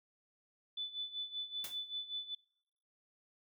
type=tone with tremolo; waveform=sine; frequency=3491 Hz; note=A7; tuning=14 cents flat; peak=-36 dBFS; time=0.77-2.35 s; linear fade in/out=5 ms; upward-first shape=sine; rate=5.2 Hz; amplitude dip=80%
type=noise with exponential decay; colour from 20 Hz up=white; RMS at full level=-40 dBFS; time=1.64-1.81 s; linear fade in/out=2 ms; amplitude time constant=35 ms
effects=noise-tail reverb RT60 0.7 s tail -23 dB re dry